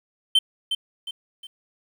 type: tone with echo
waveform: triangle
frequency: 3100 Hz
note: G7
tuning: 20 cents flat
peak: -12 dBFS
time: 0.35-0.39 s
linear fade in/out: 5 ms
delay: 360 ms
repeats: 3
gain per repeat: -8 dB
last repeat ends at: 1.47 s
effects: 9-bit